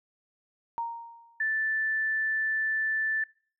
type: tone with exponential decay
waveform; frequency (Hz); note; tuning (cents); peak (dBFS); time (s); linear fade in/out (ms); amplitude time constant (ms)
sine; 930; A#5; -4; -27; 0.78-1.52; 0; 160
type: tone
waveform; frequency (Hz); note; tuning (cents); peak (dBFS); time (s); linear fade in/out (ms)
sine; 1760; A6; 0; -25; 1.4-3.24; 5
effects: noise-tail reverb RT60 0.5 s tail -24 dB re dry